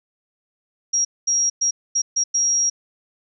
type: tone bursts at uneven times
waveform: sine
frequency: 5650 Hz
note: F8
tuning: 19 cents sharp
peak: -16 dBFS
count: 6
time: 0.93-1.05 / 1.27-1.5 / 1.61-1.71 / 1.95-2.02 / 2.16-2.24 / 2.34-2.7 s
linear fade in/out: 10 ms
effects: none